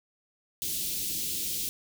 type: band-stop noise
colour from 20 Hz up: white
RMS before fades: -32 dBFS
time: 0.62-1.69 s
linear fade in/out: 0 ms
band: 380 to 3000 Hz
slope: 24 dB/octave
effects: none